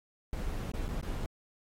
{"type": "noise with dropouts", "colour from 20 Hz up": "brown", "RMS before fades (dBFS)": -35, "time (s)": [0.33, 1.26], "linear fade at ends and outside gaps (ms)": 1, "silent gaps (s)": [[0.717, 0.738], [0.883, 0.888], [1.013, 1.029]], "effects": ["AAC 48 kbps"]}